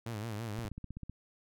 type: tone with vibrato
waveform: sawtooth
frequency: 110 Hz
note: A2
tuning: in tune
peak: -33 dBFS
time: 0.06-0.69 s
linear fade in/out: 5 ms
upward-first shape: sine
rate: 6 Hz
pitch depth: 120 cents each way
type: click train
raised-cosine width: 5 ms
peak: -30 dBFS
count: 9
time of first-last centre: 0.59-1.096 s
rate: 15.8 Hz
effects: none